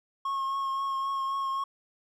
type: tone with vibrato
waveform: triangle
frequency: 1086 Hz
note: C#6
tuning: 36 cents flat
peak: -26 dBFS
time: 0.25-1.64 s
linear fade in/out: 5 ms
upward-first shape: triangle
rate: 3.8 Hz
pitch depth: 22 cents each way
effects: none